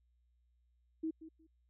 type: tone with echo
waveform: sine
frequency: 320 Hz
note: D#4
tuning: 49 cents sharp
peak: -34 dBFS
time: 1.03-1.11 s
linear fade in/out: 10 ms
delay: 180 ms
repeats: 2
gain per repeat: -14 dB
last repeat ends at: 1.47 s
effects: added 60 Hz sine -70 dBFS peak until 1.69 s